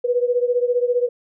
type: beating tone pair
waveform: sine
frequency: 484.5 / 499.5 Hz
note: B4 / B4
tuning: -33 / +20 cents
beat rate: 15 Hz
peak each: -18 / -21 dBFS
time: 0.04-1.09 s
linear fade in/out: 10 ms
effects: none